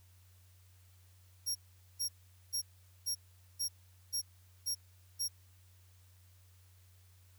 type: tone bursts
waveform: 25% pulse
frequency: 5588 Hz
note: F8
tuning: in tune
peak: -28 dBFS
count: 8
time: 1.46-5.284 s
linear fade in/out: 20 ms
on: 93 ms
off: 440 ms
effects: added 91 Hz sine -60 dBFS peak until 7.38 s + white hiss -69 dBFS RMS until 7.38 s